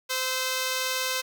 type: tone pair together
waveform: 5% pulse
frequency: 515.9 / 1300 Hz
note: C5 / E6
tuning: -24 / -24 cents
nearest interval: octave + major third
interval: 1600 cents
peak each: -15 / -22 dBFS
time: 0.09-1.22 s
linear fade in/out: 20 ms
effects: none